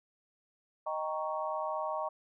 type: chord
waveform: sine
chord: Eb dominant seventh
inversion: none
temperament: equal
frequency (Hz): 622.3 / 784 / 932.3 / 1108.7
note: Eb5 / G5 / Bb5 / Db6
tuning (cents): 0 / 0 / 0 / 0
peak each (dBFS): -36 / -40 / -38 / -38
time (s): 0.86-2.09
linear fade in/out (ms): 10
effects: none